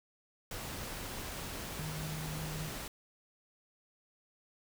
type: tone in noise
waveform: sine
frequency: 155 Hz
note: D#3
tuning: 6 cents flat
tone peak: -39 dBFS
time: 1.79-2.69 s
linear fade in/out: 2 ms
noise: pink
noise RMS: -42 dBFS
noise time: 0.51-2.88 s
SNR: 0 dB
effects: none